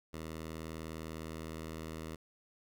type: tone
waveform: 10% pulse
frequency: 79.9 Hz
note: D#2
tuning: 47 cents sharp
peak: -33 dBFS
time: 0.13-2.16 s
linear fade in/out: 10 ms
effects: none